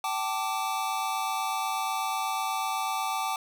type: chord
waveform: square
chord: G suspended second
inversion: none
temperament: equal with one note detuned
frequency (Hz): 771.9 / 880 / 1174.7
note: G5 / A5 / D6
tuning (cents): -27 / 0 / 0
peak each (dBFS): -33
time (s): 0.04-3.36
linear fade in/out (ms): 2
effects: none